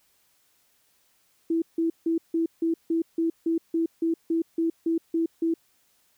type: tone bursts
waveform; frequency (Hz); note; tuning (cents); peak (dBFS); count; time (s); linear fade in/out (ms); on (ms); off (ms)
sine; 329.6; E4; 0; -21; 15; 1.5-5.54; 5; 120; 160
effects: white hiss -66 dBFS RMS until 6.17 s